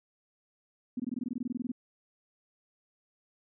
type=tone bursts; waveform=sine; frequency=246.9 Hz; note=B3; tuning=in tune; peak=-30 dBFS; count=16; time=0.97-1.718 s; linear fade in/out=5 ms; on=28 ms; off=20 ms; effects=none